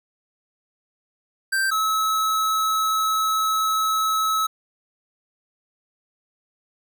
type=tone pair in turn; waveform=square; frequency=1568 / 1294.2 Hz; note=G6 / E6; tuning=0 / -32 cents; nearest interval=minor third; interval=332 cents; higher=first; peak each=-20 dBFS; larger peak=neither; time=1.52-1.71 / 1.71-4.47 s; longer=second; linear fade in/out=10 ms; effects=none